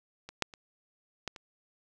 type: clicks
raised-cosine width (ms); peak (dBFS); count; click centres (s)
0.2; -26 / -10 / -30 / -17 / -28; 5; 0.29 / 0.423 / 0.538 / 1.277 / 1.362
effects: none

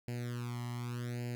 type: tone with flanger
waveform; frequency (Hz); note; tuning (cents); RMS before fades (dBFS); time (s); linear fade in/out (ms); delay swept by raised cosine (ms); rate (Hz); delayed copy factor
sawtooth; 121; B2; -35; -39; 0.08-1.35; 0; 0.42 to 0.99; 0.85; +1
effects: none

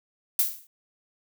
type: noise with exponential decay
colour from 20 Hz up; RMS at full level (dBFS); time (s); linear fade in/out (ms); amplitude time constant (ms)
violet; -19; 0.39-0.67; 2; 60
effects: none

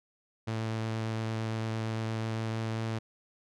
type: tone with pitch glide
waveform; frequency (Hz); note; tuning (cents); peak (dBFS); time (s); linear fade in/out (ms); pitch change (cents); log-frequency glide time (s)
sawtooth; 111.4 to 112.05; A2 to A2; +22 to +32; -27; 0.47-2.99; 10; +10; 1.94-2.82
effects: low-pass 6000 Hz 12 dB/octave

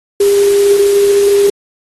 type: tone in noise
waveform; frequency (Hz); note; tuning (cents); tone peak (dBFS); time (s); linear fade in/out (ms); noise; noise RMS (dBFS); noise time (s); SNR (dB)
sine; 402.1; G4; +44; -6; 0.2-1.5; 5; white; -23; 0.2-1.5; +14
effects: AAC 32 kbps

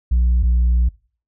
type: tone pair in turn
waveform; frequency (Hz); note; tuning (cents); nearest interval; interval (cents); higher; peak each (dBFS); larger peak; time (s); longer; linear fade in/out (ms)
sine; 60.4 / 59.95; B1 / A#1; -38 / +49; unison; 13; first; -10; neither; 0.11-0.43 / 0.43-0.89; second; 10
effects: noise-tail reverb RT60 0.4 s tail -23 dB re dry + tanh soft clip ceiling -11 dBFS

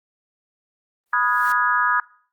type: noise with exponential growth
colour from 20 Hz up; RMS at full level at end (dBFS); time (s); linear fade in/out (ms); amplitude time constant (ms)
white; -36; 1.06-1.52; 0; 98
type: chord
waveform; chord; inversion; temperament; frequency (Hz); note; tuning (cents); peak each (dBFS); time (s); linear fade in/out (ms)
sine; G# minor seventh; first; equal with one note detuned; 987.8 / 1244.5 / 1445.3 / 1661.2; B5 / D#6 / F#6 / G#6; 0 / 0 / -41 / 0; -23 / -21 / -24 / -21; 1.13-2; 2
effects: noise-tail reverb RT60 0.5 s tail -22 dB re dry + Opus 32 kbps

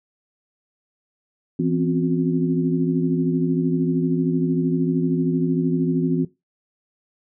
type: tone cluster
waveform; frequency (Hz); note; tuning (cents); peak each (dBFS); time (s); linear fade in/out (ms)
sine; 166.4 / 256.4 / 269.4 / 360.9; E3 / C4 / C#4 / F#4; +17 / -35 / -49 / -43; -22 / -22 / -26 / -26; 1.59-6.25; 5
effects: noise-tail reverb RT60 0.2 s tail -17 dB re dry

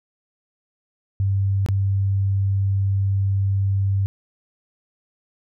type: tone with dropouts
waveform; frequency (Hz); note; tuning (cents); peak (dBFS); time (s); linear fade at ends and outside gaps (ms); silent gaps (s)
sine; 98; G2; 0; -17; 1.2-4.06; 0; 1.662-1.687
effects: none

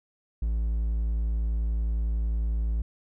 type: tone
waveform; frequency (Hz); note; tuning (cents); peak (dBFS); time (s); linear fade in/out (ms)
triangle; 55.6; A1; +19; -22; 0.42-2.82; 5
effects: none

